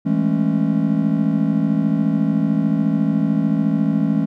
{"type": "chord", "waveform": "triangle", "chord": "A major seventh", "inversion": "second", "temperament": "just", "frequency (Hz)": [165, 206.2, 220, 275], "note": ["E3", "G#3", "A3", "C#4"], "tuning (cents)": [2, -12, 0, -14], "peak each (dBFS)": -19, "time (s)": [0.05, 4.26], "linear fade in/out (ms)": 20, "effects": []}